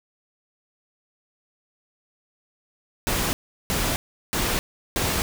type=noise bursts; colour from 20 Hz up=pink; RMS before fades=-24 dBFS; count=4; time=3.07-5.22 s; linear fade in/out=0 ms; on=260 ms; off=370 ms; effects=none